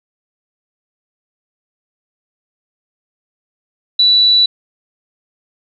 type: tone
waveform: sine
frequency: 3951 Hz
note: B7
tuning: in tune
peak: -7 dBFS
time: 3.99-4.46 s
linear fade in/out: 5 ms
effects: none